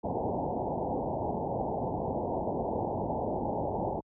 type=low-pass noise; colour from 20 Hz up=white; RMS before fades=-32 dBFS; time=0.03-4.01 s; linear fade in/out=20 ms; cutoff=910 Hz; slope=96 dB/octave; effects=high-pass 60 Hz 12 dB/octave